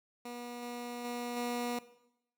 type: tone with level steps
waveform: 15% pulse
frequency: 241.6 Hz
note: B3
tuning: 38 cents flat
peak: -35 / -33 / -30 / -27 dBFS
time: 0.25-1.79 s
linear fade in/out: 5 ms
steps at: 0.62 / 1.04 / 1.36 s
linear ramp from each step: 10 ms
effects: noise-tail reverb RT60 0.8 s tail -17 dB re dry